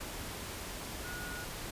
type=tone in noise; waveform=sine; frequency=1450 Hz; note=F#6; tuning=35 cents flat; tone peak=-43 dBFS; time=1.04-1.45 s; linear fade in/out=10 ms; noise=pink; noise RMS=-42 dBFS; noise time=0-1.71 s; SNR=-4 dB; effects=resampled to 32000 Hz